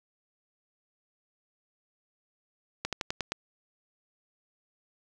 slowing click train, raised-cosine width 0.2 ms, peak -13 dBFS, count 6, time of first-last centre 2.85-3.32 s, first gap 77 ms, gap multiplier 1.1, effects none

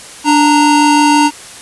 square tone pair together, 293.2 / 926 Hz, D4 / A#5, -3 / -12 cents, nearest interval octave + minor sixth, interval 1991 cents, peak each -10 dBFS, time 0.24-1.31 s, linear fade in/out 50 ms, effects white hiss -32 dBFS RMS until 1.61 s + resampled to 24000 Hz

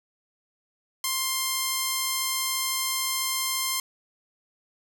5% pulse tone, 1053 Hz, C6, 11 cents sharp, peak -13 dBFS, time 1.04-3.8 s, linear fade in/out 2 ms, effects none

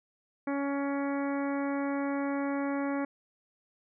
harmonic tone, 280 Hz, C#4, 18 cents sharp, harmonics 1 / 2 / 3 / 4 / 5 / 6 / 7 / 8, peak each -30 / -36 / -40 / -42 / -44 / -46 / -47 / -48 dBFS, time 0.47-3.05 s, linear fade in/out 5 ms, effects none

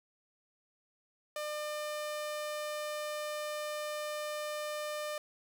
sawtooth tone, 600 Hz, D5, 37 cents sharp, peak -32 dBFS, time 1.36-5.18 s, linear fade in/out 2 ms, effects none

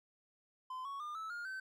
triangle tone with pitch steps, 1026 / 1112.4 / 1206.1 / 1307.7 / 1417.8 / 1537.3 Hz, C6 / C#6 / D6 / E6 / F6 / G6, -34 / +6 / +46 / -14 / +26 / -34 cents, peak -39 dBFS, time 0.7-1.6 s, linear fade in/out 5 ms, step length 150 ms, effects none

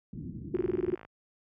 white low-pass noise, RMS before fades -40 dBFS, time 0.13-0.94 s, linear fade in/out 2 ms, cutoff 310 Hz, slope 48 dB/octave
sine tone bursts, 360 Hz, F#4, 47 cents flat, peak -24 dBFS, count 9, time 0.54-0.95 s, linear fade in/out 5 ms, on 26 ms, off 22 ms
click train, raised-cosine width 0.5 ms, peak -32 dBFS, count 28, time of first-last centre 0.55-1.05 s, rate 54 Hz
effects high-pass 60 Hz 12 dB/octave

